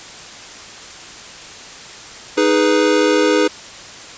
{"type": "chord", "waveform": "square", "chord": "G# minor", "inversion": "second", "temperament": "equal", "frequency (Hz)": [311.1, 415.3, 493.9], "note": ["D#4", "G#4", "B4"], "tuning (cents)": [0, 0, 0], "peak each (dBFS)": -17, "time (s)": [2.37, 3.48], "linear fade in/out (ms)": 10, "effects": ["white hiss -35 dBFS RMS until 4.17 s", "resampled to 16000 Hz"]}